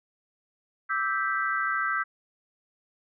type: chord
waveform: sine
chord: E minor seventh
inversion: third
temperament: equal with one note detuned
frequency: 1174.7 / 1307.9 / 1568 / 1975.5 Hz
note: D6 / E6 / G6 / B6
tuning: 0 / -14 / 0 / 0 cents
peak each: -34 / -29 / -28 / -34 dBFS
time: 0.89-2.04 s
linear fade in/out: 20 ms
effects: none